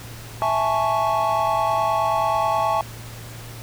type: chord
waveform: triangle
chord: A major seventh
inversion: second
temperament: equal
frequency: 659.3 / 830.6 / 880 / 1108.7 Hz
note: E5 / G#5 / A5 / C#6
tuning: 0 / 0 / 0 / 0 cents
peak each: -22 dBFS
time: 0.42-2.81 s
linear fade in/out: 0 ms
effects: added 115 Hz sine -37 dBFS peak until 3.62 s + pink hiss -40 dBFS RMS until 3.62 s